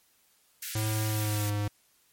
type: high-pass noise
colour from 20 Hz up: white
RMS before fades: -37 dBFS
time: 0.62-1.5 s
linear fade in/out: 5 ms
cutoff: 1400 Hz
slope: 96 dB/octave
type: tone with pitch glide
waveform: square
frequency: 108.3 to 103.53 Hz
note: A2 to G#2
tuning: -27 to -5 cents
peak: -28 dBFS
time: 0.75-1.68 s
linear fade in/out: 5 ms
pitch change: -78 cents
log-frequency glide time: 1.06-1.5 s
effects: white hiss -66 dBFS RMS until 2.12 s + MP3 64 kbps